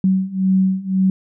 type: beating tone pair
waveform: sine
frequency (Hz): 188.2 / 190.1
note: F#3 / F#3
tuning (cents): +30 / +47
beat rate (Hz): 1.9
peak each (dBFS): -18 / -16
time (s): 0.04-1.1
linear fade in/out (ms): 2
effects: none